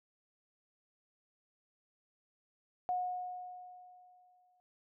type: tone with exponential decay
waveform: sine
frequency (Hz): 726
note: F#5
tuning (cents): -33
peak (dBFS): -30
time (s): 2.89-4.6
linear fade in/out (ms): 0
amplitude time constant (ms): 370
effects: none